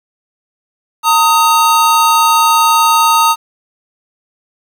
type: tone pair together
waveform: square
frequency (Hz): 914.1 / 1255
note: A#5 / D#6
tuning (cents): -34 / +15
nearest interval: perfect fourth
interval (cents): 549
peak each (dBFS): -11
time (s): 1.03-3.36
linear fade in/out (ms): 50
effects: 7-bit